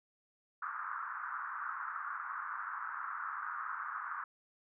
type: band-pass noise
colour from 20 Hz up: pink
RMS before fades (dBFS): -41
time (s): 0.62-4.24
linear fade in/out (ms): 5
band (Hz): 1100 to 1500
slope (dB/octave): 48
effects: none